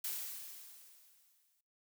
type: noise with exponential decay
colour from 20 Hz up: blue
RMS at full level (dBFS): -38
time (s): 0.04-1.61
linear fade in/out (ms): 5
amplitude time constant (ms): 340
effects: noise-tail reverb RT60 0.4 s tail -22 dB re dry